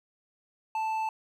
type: tone with hard clipping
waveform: triangle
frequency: 880 Hz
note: A5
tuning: in tune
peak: -29 dBFS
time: 0.75-1.09 s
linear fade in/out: 2 ms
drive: 9 dB
effects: none